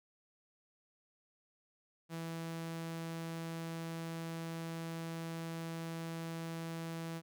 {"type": "tone", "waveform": "sawtooth", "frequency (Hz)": 164.81, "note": "E3", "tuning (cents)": 0, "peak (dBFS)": -36, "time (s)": [2.09, 7.22], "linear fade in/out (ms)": 50, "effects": []}